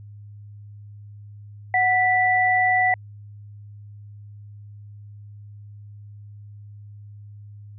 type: tone pair together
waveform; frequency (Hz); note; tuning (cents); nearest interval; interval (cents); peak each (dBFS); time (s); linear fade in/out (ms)
sine; 738.3 / 1971; F#5 / B6; -4 / -4; octave + perfect fourth; 1700; -19; 1.74-2.94; 2
effects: added 103 Hz sine -39 dBFS peak until 7.78 s